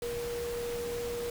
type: tone in noise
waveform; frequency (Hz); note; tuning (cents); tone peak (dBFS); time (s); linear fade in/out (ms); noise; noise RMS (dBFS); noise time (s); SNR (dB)
sine; 475.6; A#4; +35; -33; 0.02-1.3; 2; pink; -42; 0.02-1.3; +6
effects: none